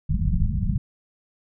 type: low-pass noise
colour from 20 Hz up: pink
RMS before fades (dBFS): -22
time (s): 0.09-0.78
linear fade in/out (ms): 5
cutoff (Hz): 210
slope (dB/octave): 96
effects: none